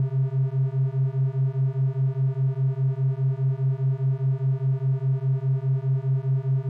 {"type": "beating tone pair", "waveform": "triangle", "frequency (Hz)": [130.81, 135.71], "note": ["C3", "C#3"], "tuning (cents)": [0, -36], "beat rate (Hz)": 4.9, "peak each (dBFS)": -21, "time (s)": [0, 6.69], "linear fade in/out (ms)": 2, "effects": ["tanh soft clip ceiling -13 dBFS"]}